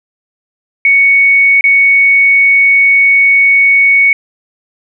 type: tone with dropouts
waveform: sine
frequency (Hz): 2225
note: C#7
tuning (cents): +6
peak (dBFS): -4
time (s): 0.85-4.13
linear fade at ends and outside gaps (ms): 2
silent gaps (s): 1.61-1.64
effects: none